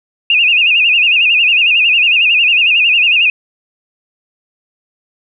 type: tone with vibrato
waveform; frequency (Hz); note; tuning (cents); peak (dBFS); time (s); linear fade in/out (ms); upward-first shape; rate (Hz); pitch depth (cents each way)
sine; 2637; E7; 0; -7; 0.3-3.3; 2; sine; 11; 130
effects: none